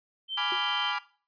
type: tone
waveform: sine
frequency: 3110 Hz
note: G7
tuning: 14 cents flat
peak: -30 dBFS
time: 0.28-0.94 s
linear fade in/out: 50 ms
type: chord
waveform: 30% pulse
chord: G# diminished seventh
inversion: none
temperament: equal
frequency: 830.6 / 987.8 / 1174.7 / 1396.9 Hz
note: G#5 / B5 / D6 / F6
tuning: 0 / 0 / 0 / 0 cents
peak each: -32 dBFS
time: 0.37-0.99 s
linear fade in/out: 10 ms
type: tone with exponential decay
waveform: sine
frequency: 363.5 Hz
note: F#4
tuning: 31 cents flat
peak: -32 dBFS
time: 0.52-0.62 s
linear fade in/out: 2 ms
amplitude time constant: 20 ms
effects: noise-tail reverb RT60 0.4 s tail -18 dB re dry + resampled to 11025 Hz